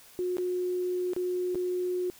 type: tone with dropouts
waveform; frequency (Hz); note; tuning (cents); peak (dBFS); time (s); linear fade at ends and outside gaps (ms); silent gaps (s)
sine; 361.5; F#4; -40; -27; 0.19-2.1; 0; 0.369-0.383 / 1.134-1.164 / 1.547-1.555
effects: white hiss -54 dBFS RMS until 2.19 s